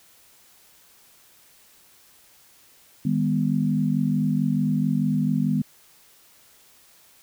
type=chord; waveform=sine; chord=G# minor; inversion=second; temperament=equal with one note detuned; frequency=155.56 / 202.3 / 246.9 Hz; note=D#3 / G#3 / B3; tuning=0 / -45 / 0 cents; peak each=-24 dBFS; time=3.05-5.62 s; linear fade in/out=5 ms; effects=white hiss -55 dBFS RMS until 7.22 s